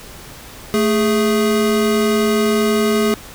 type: tone pair together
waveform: square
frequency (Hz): 220.5 / 415.3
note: A3 / G#4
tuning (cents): +4 / 0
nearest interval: major seventh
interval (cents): 1096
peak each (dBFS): -17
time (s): 0.74-3.14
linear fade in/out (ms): 0
effects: pink hiss -37 dBFS RMS until 3.34 s